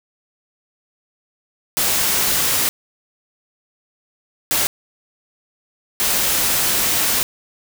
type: noise bursts at uneven times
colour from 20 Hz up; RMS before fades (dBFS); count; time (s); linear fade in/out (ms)
white; -18; 3; 1.77-2.69 / 4.51-4.67 / 6-7.23; 0
effects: none